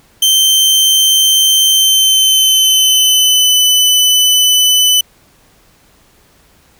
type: tone with pitch glide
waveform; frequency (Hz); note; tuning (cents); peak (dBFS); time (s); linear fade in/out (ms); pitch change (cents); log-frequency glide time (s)
sawtooth; 3112 to 3003; G7 to F#7; -13 to +25; -4; 0.22-5.01; 5; -62; 1.71-3.62
effects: pink hiss -49 dBFS RMS until 6.79 s